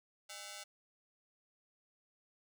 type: ring-modulated tone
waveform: 5% pulse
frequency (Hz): 710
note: F5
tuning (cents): +28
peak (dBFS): -32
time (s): 0.29-0.64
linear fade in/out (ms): 10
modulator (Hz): 104
effects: none